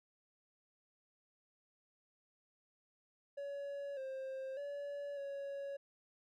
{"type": "tone with pitch steps", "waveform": "triangle", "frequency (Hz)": [564, 530, 571, 558], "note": ["C#5", "C5", "D5", "C#5"], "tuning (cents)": [30, 22, -49, 11], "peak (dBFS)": -39, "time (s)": [3.37, 5.77], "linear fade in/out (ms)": 10, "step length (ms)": 600, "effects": []}